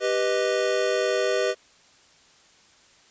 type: chord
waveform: square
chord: G augmented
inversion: none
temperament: equal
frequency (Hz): 392 / 493.9 / 622.3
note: G4 / B4 / D#5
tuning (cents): 0 / 0 / 0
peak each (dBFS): -27 / -26 / -27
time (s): 0-1.55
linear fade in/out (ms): 50
effects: white hiss -56 dBFS RMS until 3.1 s + resampled to 16000 Hz